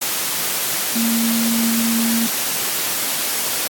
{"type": "tone in noise", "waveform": "sine", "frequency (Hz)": 229.6, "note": "A#3", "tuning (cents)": -26, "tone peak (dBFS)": -16, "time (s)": [0.95, 2.27], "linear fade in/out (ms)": 10, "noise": "white", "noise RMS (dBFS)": -21, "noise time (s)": [0.01, 3.68], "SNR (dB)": 2, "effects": ["high-pass 150 Hz 12 dB/octave", "AAC 64 kbps"]}